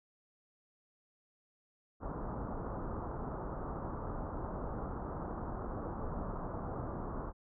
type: low-pass noise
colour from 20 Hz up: pink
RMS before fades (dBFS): -40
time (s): 2-7.33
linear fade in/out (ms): 50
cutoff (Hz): 1300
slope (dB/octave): 48
effects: none